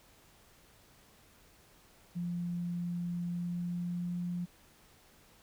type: tone with pitch glide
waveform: sine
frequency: 174.1 to 175.92 Hz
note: F3 to F3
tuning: -5 to +13 cents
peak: -33 dBFS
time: 2.15-4.46 s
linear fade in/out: 20 ms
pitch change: +18 cents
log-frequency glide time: 3.26-4.21 s
effects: pink hiss -62 dBFS RMS until 5.42 s